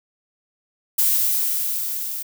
violet noise with level ramp, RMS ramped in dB -17 to -29 dBFS, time 0.98-2.23 s, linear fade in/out 10 ms, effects none

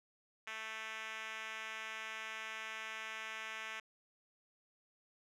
5% pulse tone with band-pass filter, 220 Hz, A3, in tune, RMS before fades -45 dBFS, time 0.47-3.8 s, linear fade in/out 5 ms, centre 2300 Hz, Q 1.1, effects none

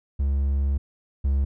triangle tone pair in turn, 69.3 / 68.7 Hz, C#2 / C#2, 0 / -15 cents, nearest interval unison, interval 15 cents, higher first, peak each -18 / -17 dBFS, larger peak second, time 0.19-0.78 / 1.24-1.45 s, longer first, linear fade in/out 10 ms, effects none

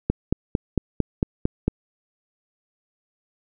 click train, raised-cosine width 3 ms, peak -6 dBFS, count 8, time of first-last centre 0.1-1.68 s, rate 4.43 Hz, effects none

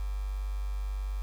sine tone with quantisation, 49.25 Hz, G1, 9 cents sharp, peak -30 dBFS, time 0-1.22 s, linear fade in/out 0 ms, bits 8, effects none

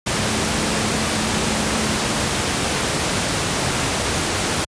sine tone in noise, 216.5 Hz, A3, 28 cents flat, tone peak -26 dBFS, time 0.16-2.28 s, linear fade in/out 10 ms, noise pink, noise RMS -20 dBFS, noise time 0.06-4.65 s, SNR -9 dB, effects high-pass 80 Hz 12 dB/octave + resampled to 22050 Hz

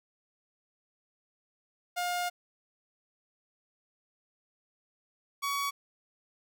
sawtooth tone pair in turn, 710 / 1127.1 Hz, F5 / C#6, +28 / +28 cents, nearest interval minor sixth, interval 800 cents, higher second, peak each -26 / -26 dBFS, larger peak neither, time 1.96-2.3 / 5.42-5.71 s, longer first, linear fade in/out 20 ms, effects 11-bit

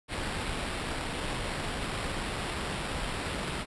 pink noise with sample-and-hold, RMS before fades -34 dBFS, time 0.08-3.66 s, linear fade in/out 50 ms, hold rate 6300 Hz, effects resampled to 24000 Hz

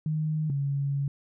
sine tone pair in turn, 155 / 140.1 Hz, D#3 / C#3, -6 / +19 cents, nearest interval major second, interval 175 cents, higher first, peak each -25 dBFS, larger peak neither, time 0.06-0.5 / 0.5-1.08 s, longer second, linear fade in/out 2 ms, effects none

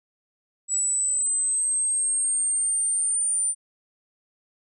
sine linear sweep, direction up, 7840 to 9170 Hz, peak -21 dBFS, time 0.68-3.55 s, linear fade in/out 50 ms, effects none

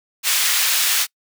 pink high-pass noise, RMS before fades -18 dBFS, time 0.23-1.07 s, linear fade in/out 50 ms, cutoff 2200 Hz, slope 12 dB/octave, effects noise-tail reverb RT60 0.1 s tail -26 dB re dry

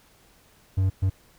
triangle tone bursts at uneven times, 95.1 Hz, F#2, 48 cents sharp, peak -17 dBFS, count 2, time 0.77-0.9 / 1.02-1.1 s, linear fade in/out 10 ms, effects pink hiss -58 dBFS RMS until 1.38 s

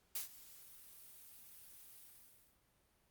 blue noise with ADSR envelope, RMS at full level -39 dBFS, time 0.15-2.6 s, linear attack 6 ms, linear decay 120 ms, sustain -19 dB, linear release 610 ms, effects pink hiss -75 dBFS RMS until 3.1 s + Opus 48 kbps

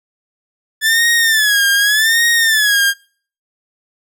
sawtooth tone with vibrato, 1735 Hz, A6, 25 cents flat, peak -7 dBFS, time 0.81-2.94 s, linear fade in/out 50 ms, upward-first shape sine, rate 0.85 Hz, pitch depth 130 cents each way, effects noise-tail reverb RT60 0.5 s tail -25 dB re dry

